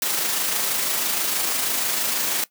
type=noise with amplitude modulation; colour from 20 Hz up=white; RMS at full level=-22 dBFS; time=0.02-2.44 s; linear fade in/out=2 ms; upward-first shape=sine; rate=26.2 Hz; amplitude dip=30%; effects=noise-tail reverb RT60 0.1 s tail -18 dB re dry + high-pass 200 Hz 12 dB/octave